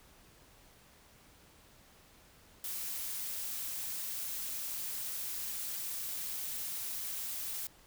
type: noise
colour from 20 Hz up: blue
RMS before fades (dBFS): -39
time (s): 2.64-7.67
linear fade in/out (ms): 2
effects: pink hiss -61 dBFS RMS until 7.86 s